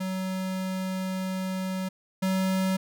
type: tone pair in turn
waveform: square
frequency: 187.7 / 189.01 Hz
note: F#3 / F#3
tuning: +25 / +37 cents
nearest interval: unison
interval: 12 cents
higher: second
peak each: -29 / -24 dBFS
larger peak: second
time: 0-1.89 / 2.22-2.77 s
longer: first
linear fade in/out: 10 ms
effects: none